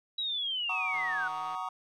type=linear sweep; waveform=sine; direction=down; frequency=3899 to 1432 Hz; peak=-30 dBFS; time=0.18-1.28 s; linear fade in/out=5 ms
type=chord; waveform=triangle; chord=D# minor seventh; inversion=first; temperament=just; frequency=746.7 / 933.4 / 1120.1 / 1244.5 Hz; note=F#5 / A#5 / C#6 / D#6; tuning=+16 / +2 / +18 / 0 cents; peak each=-37 dBFS; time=0.69-1.69 s; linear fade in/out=5 ms
type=click train; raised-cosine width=0.3 ms; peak=-34 dBFS; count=96; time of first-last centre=0.94-1.549 s; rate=156 Hz
effects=none